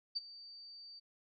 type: tone with ADSR envelope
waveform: sine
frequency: 4619 Hz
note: D8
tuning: 30 cents flat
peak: -32 dBFS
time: 0.15-1 s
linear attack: 18 ms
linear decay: 25 ms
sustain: -18 dB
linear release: 17 ms
effects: none